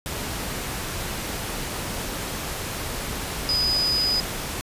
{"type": "tone in noise", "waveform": "sine", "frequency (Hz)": 4978, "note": "D#8", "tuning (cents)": 0, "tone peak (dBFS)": -20, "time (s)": [3.49, 4.2], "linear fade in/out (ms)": 0, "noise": "pink", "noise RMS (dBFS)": -30, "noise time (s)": [0.06, 4.61], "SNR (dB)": 7, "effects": ["resampled to 32000 Hz"]}